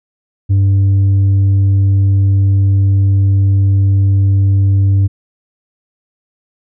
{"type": "tone with tanh clipping", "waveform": "sine", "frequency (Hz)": 98, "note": "G2", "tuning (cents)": 0, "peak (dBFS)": -8, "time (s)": [0.49, 5.08], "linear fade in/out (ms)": 20, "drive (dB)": 3, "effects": []}